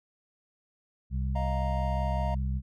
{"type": "harmonic tone", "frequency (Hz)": 65.3, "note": "C2", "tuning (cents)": -3, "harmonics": [1, 2, 3], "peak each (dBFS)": [-28, -34, -38], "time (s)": [1.1, 2.62], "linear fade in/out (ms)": 50}
{"type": "chord", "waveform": "triangle", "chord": "Eb suspended second", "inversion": "none", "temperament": "just", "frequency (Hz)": [622.3, 700, 933.4], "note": ["Eb5", "F5", "Bb5"], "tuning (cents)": [0, 4, 2], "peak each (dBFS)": -34, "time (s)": [1.35, 2.35], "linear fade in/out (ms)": 10}
{"effects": []}